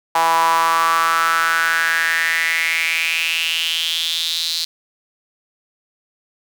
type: tone with high-pass filter sweep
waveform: sawtooth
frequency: 164.81 Hz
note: E3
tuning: in tune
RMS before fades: -18 dBFS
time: 0.15-4.65 s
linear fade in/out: 5 ms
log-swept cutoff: 890 to 4200 Hz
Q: 6
effects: none